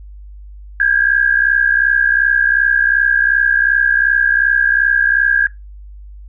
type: tone pair together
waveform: sine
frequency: 1598.5 / 1661.2 Hz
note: G6 / G#6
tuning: +33 / 0 cents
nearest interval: minor second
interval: 67 cents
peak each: -13 dBFS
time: 0.8-5.47 s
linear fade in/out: 2 ms
effects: noise-tail reverb RT60 0.2 s tail -21 dB re dry + added 50 Hz sine -32 dBFS peak until 6.28 s